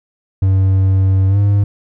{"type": "tone with pitch glide", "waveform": "triangle", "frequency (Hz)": [95.6, 101.17], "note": ["G2", "G#2"], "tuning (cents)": [-43, -45], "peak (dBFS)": -7, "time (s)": [0.42, 1.64], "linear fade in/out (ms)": 5, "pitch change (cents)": 98, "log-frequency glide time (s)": [1.28, 1.38], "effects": []}